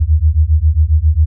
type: beating tone pair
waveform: sine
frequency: 74.2 / 81.6 Hz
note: D2 / E2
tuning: +18 / -17 cents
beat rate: 7.4 Hz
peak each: -11 dBFS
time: 0-1.26 s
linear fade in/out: 20 ms
effects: none